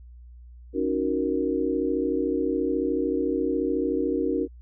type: chord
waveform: sine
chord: D# minor seventh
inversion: third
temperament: equal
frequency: 277.2 / 311.1 / 370 / 466.2 Hz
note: C#4 / D#4 / F#4 / A#4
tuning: 0 / 0 / 0 / 0 cents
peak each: -28 dBFS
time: 0.73-4.48 s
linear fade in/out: 50 ms
effects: added 60 Hz sine -43 dBFS peak until 4.61 s